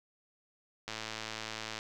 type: click train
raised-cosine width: 0.2 ms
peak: -21 dBFS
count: 101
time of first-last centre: 0.88-1.789 s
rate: 110 Hz
effects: none